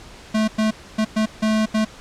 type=tone bursts at uneven times; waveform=square; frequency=217.3 Hz; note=A3; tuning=21 cents flat; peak=-17 dBFS; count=6; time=0.34-0.48 / 0.58-0.71 / 0.98-1.05 / 1.16-1.26 / 1.42-1.66 / 1.74-1.85 s; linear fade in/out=10 ms; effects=pink hiss -42 dBFS RMS until 2 s + low-pass 7000 Hz 12 dB/octave

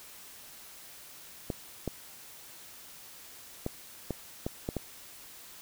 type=clicks; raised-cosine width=2 ms; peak=-18 dBFS; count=7; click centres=1.502 / 1.877 / 3.664 / 4.107 / 4.465 / 4.689 / 4.767 s; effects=white hiss -50 dBFS RMS until 5.61 s

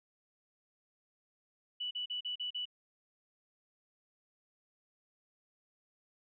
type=tone bursts; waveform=sine; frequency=2960 Hz; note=F#7; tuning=in tune; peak=-35 dBFS; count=6; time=1.8-2.655 s; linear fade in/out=10 ms; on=110 ms; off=39 ms; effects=none

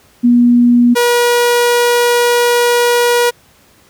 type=tone pair in turn; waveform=sine / sawtooth; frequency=241.2 / 481 Hz; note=B3 / B4; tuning=-41 / -46 cents; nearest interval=octave; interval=1195 cents; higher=second; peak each=-5 dBFS; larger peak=neither; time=0.23-0.95 / 0.95-3.31 s; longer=second; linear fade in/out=20 ms; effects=pink hiss -48 dBFS RMS until 3.89 s + high-pass 60 Hz 12 dB/octave

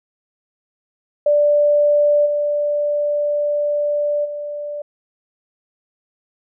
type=tone with level steps; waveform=sine; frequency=587.3 Hz; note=D5; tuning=in tune; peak=-11 / -16 / -24 dBFS; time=1.26-4.82 s; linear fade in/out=5 ms; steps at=2.25 / 4.24 s; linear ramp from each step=20 ms; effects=none

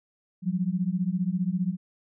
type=beating tone pair; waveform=sine; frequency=174.61 / 189.61 Hz; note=F3 / F#3; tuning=0 / +43 cents; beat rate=15 Hz; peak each=-27 dBFS; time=0.42-1.77 s; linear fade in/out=50 ms; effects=none

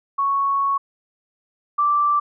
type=tone pair in turn; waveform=sine; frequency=1108.7 / 1171 Hz; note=C#6 / D6; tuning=0 / -5 cents; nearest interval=minor second; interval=95 cents; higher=second; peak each=-17 / -15 dBFS; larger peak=second; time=0.18-0.78 / 1.78-2.2 s; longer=first; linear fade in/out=10 ms; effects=none

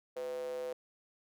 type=tone with high-pass filter; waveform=square; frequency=71.8 Hz; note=D2; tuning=39 cents flat; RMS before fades=-39 dBFS; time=0.16-0.73 s; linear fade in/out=5 ms; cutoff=510 Hz; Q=9.5; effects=none

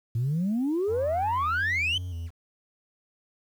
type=exponential sweep; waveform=sine; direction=up; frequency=110 to 3136 Hz; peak=-22 dBFS; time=0.15-1.98 s; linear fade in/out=5 ms
type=tone with vibrato; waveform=triangle; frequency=87 Hz; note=F2; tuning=6 cents flat; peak=-29 dBFS; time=0.87-2.31 s; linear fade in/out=50 ms; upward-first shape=square; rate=2.8 Hz; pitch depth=61 cents each way
effects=tanh soft clip ceiling -21 dBFS + 9-bit

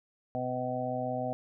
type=harmonic tone; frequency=126.3 Hz; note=B2; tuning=39 cents sharp; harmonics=1 / 2 / 4 / 5 / 6; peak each=-39 / -37 / -38 / -35 / -36 dBFS; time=0.35-1.33 s; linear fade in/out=0 ms; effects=none

